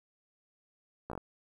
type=slowing click train; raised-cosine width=1 ms; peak=-25 dBFS; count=5; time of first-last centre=1.1-1.177 s; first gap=15 ms; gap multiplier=1.17; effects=10-bit